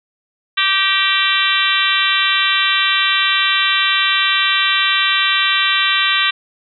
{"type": "harmonic tone with a mistuned harmonic", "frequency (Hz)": 390, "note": "G4", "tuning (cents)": -9, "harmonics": [3, 4, 5, 6, 7, 8, 9, 10], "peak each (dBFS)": [-21, -21, -21, -21, -21, -21, -21, -21], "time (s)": [0.57, 6.31], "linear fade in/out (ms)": 10, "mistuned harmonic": 5, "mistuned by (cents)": -35, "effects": []}